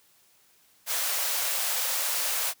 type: high-pass noise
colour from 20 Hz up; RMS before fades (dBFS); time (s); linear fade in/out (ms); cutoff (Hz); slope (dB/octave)
white; -28; 0.86-2.54; 50; 490; 48
effects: white hiss -62 dBFS RMS until 2.6 s + high-pass 60 Hz 12 dB/octave